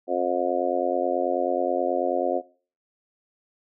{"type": "harmonic tone", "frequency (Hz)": 89.3, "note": "F2", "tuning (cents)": 39, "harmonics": [3, 4, 5, 6, 7, 8], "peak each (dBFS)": [-32, -28, -32, -27, -28, -29], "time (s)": [0.07, 2.42], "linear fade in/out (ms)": 50, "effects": ["noise-tail reverb RT60 0.4 s tail -20 dB re dry"]}